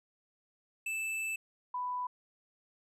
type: tone pair in turn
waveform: square / sine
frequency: 2637 / 992.9 Hz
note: E7 / B5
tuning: 0 / +9 cents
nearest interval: octave + perfect fourth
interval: 1691 cents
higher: first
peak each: -34 / -33 dBFS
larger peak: second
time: 0.86-1.36 / 1.74-2.07 s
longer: first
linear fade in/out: 5 ms
effects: low-pass 12000 Hz 12 dB/octave